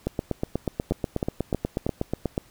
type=two click trains; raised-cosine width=2 ms; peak=-11 / -11 dBFS; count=4 / 20; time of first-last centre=0.91-1.865 / 0.07-2.379 s; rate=3.14 / 8.23 Hz; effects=pink hiss -56 dBFS RMS until 2.5 s